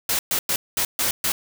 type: noise bursts at uneven times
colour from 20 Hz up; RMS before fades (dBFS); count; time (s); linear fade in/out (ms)
white; -22; 6; 0.09-0.19 / 0.31-0.39 / 0.49-0.56 / 0.77-0.85 / 0.99-1.11 / 1.24-1.32; 2
effects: none